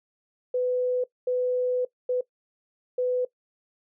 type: tone bursts at uneven times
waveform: sine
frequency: 500 Hz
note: B4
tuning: 21 cents sharp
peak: -22 dBFS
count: 4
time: 0.54-1.04 / 1.27-1.85 / 2.09-2.21 / 2.98-3.25 s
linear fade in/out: 5 ms
effects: noise-tail reverb RT60 0.1 s tail -19 dB re dry